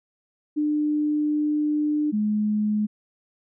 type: tone pair in turn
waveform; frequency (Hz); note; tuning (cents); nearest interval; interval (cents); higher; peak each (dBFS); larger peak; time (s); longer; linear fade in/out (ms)
sine; 299.6 / 211.2; D4 / G#3; +35 / +29; tritone; 606; first; -20; neither; 0.56-2.12 / 2.12-2.87; first; 20
effects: none